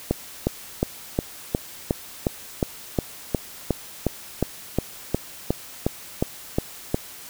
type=click train; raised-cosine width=2 ms; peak=-6 dBFS; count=20; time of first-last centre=0.11-6.945 s; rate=2.78 Hz; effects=white hiss -41 dBFS RMS until 7.29 s